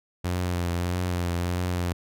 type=tone with vibrato; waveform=sawtooth; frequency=88.3 Hz; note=F2; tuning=20 cents sharp; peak=-21 dBFS; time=0.24-1.93 s; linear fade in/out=10 ms; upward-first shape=triangle; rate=1.6 Hz; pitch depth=42 cents each way; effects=none